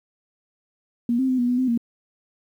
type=tone with pitch steps; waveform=sine; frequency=237.7 / 262.9 / 256.7 / 243 / 247.1 / 257.8 / 234.4 Hz; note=A#3 / C4 / C4 / B3 / B3 / C4 / A#3; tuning=+34 / +8 / -33 / -28 / +1 / -26 / +10 cents; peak=-18 dBFS; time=1.09-1.776 s; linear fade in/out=2 ms; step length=98 ms; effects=9-bit